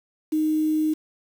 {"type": "tone with quantisation", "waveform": "sine", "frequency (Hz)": 310.1, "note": "D#4", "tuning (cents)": -6, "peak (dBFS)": -19, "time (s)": [0.32, 0.94], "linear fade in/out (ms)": 10, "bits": 7, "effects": []}